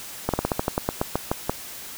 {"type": "slowing click train", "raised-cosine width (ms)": 1, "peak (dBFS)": -7, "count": 13, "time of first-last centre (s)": [0.29, 1.496], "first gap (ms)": 47, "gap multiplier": 1.13, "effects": ["white hiss -38 dBFS RMS until 1.97 s"]}